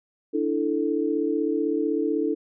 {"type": "chord", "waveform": "sine", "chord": "D suspended second", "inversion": "none", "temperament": "equal", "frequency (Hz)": [293.7, 329.6, 440], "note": ["D4", "E4", "A4"], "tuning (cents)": [0, 0, 0], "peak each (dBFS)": -26, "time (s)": [0.33, 2.35], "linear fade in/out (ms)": 20, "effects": []}